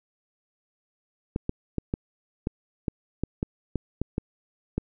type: clicks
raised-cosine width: 3 ms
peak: -13 dBFS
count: 12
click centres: 1.361 / 1.494 / 1.783 / 1.939 / 2.471 / 2.882 / 3.236 / 3.429 / 3.757 / 4.016 / 4.181 / 4.78 s
effects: none